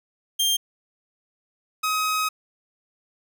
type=tone pair in turn; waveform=sawtooth; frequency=3189 / 1265.6 Hz; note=G7 / D#6; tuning=+29 / +29 cents; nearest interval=octave + major third; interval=1600 cents; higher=first; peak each=-16 / -18 dBFS; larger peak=first; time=0.39-0.57 / 1.83-2.29 s; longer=second; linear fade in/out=10 ms; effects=none